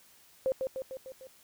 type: tone with echo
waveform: sine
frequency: 525 Hz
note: C5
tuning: 6 cents sharp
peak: -25 dBFS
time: 0.46-0.52 s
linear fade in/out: 0 ms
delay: 150 ms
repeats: 5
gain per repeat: -4 dB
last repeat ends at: 1.27 s
effects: white hiss -60 dBFS RMS until 1.43 s